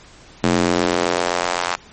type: tone with high-pass filter sweep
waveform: square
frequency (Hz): 43.93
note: F1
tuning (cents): +11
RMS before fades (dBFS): -19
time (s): 0.43-1.76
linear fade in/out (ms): 10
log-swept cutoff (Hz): 210 to 960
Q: 1.2
effects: pink hiss -45 dBFS RMS until 1.92 s + MP3 32 kbps